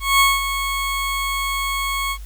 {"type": "tone with ADSR envelope", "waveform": "20% pulse", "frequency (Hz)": 1100, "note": "C#6", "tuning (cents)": -14, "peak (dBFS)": -6, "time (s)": [0, 2.18], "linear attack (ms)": 200, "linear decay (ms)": 200, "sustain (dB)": -10, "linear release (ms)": 67, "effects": ["added 50 Hz sine -31 dBFS peak until 2.25 s", "white hiss -49 dBFS RMS until 2.25 s"]}